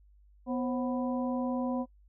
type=harmonic tone with a mistuned harmonic; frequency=248 Hz; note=B3; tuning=7 cents sharp; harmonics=1 / 2 / 3 / 4; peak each=-30 / -36 / -40 / -42 dBFS; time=0.46-1.86 s; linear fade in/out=50 ms; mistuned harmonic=2; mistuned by=+120 cents; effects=noise-tail reverb RT60 0.1 s tail -21 dB re dry + added 50 Hz sine -57 dBFS peak until 2.08 s